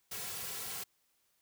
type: noise with comb filter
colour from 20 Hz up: white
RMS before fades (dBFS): -41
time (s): 0.11-0.84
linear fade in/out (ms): 10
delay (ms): 3.3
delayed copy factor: -0.7
effects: white hiss -75 dBFS RMS until 1.41 s